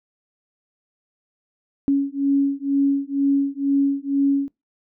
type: beating tone pair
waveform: sine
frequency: 277.2 / 279.3 Hz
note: C#4 / C#4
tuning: 0 / +13 cents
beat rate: 2.1 Hz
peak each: -20 dBFS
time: 1.88-4.48 s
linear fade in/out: 0 ms
effects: noise-tail reverb RT60 0.2 s tail -22 dB re dry